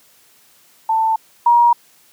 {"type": "tone pair in turn", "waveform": "sine", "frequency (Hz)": [889, 949.7], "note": ["A5", "A#5"], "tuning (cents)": [18, 32], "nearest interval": "minor second", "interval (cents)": 114, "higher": "second", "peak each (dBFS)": [-13, -8], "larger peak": "second", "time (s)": [[0.89, 1.16], [1.46, 1.73]], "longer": "neither", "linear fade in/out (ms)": 5, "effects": ["white hiss -52 dBFS RMS until 2.12 s", "high-pass 100 Hz 12 dB/octave"]}